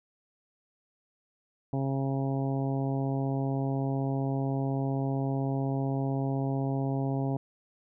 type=harmonic tone; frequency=135.8 Hz; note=C#3; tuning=35 cents flat; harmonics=1 / 2 / 3 / 4 / 5 / 6 / 7; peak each=-29 / -32 / -38 / -41 / -39 / -42 / -47 dBFS; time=1.73-7.37 s; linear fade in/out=2 ms; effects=none